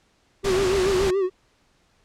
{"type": "tone with vibrato", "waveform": "triangle", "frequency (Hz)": 381.3, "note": "G4", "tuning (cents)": -48, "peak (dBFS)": -17, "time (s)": [0.43, 1.3], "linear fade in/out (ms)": 50, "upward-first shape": "sine", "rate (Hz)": 7, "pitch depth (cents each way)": 81}
{"type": "noise", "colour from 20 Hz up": "pink", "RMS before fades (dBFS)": -27, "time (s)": [0.44, 1.11], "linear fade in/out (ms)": 10}
{"effects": ["pink hiss -63 dBFS RMS until 2.04 s", "low-pass 7000 Hz 12 dB/octave"]}